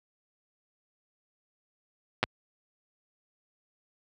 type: clicks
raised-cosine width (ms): 0.3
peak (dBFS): -8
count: 2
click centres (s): 2.23 / 2.238
effects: high-pass 60 Hz 12 dB/octave